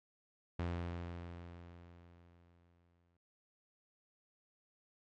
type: tone with exponential decay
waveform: sawtooth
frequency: 86.4 Hz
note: F2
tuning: 18 cents flat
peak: -31 dBFS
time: 0.59-3.17 s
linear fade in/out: 5 ms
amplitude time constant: 560 ms
effects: low-pass 3000 Hz 12 dB/octave + MP3 64 kbps